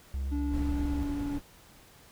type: tone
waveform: triangle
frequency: 67.6 Hz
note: C#2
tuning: 43 cents flat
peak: -28 dBFS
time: 0.14-1.03 s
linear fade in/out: 0 ms
type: tone with pitch glide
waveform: triangle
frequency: 289.4 to 286.1 Hz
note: D4 to D4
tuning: -25 to -45 cents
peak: -29 dBFS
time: 0.31-1.39 s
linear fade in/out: 20 ms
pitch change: -20 cents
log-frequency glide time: 0.87-0.98 s
type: noise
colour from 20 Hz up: brown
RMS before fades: -37 dBFS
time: 0.5-1.42 s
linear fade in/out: 50 ms
effects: pink hiss -56 dBFS RMS until 2.11 s